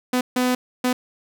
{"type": "tone bursts at uneven times", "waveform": "sawtooth", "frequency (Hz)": 250.9, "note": "B3", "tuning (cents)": 28, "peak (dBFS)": -14, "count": 3, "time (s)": [[0.13, 0.21], [0.36, 0.55], [0.84, 0.93]], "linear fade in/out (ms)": 5, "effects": []}